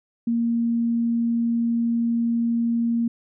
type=tone; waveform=sine; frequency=233.1 Hz; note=A#3; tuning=in tune; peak=-19 dBFS; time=0.27-3.08 s; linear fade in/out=5 ms; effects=none